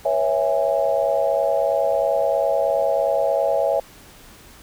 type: tone cluster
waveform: sine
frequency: 484.5 / 554 / 657 / 822 Hz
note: B4 / C#5 / E5 / G#5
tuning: -33 / -1 / -6 / -18 cents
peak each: -27 / -20 / -21 / -26 dBFS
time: 0.05-3.8 s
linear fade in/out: 5 ms
effects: pink hiss -46 dBFS RMS until 4.62 s